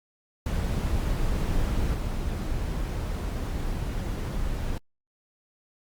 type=noise with level steps; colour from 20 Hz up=brown; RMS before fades=-26 / -29 dBFS; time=0.46-4.78 s; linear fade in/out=2 ms; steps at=1.94 s; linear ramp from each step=2 ms; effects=Opus 48 kbps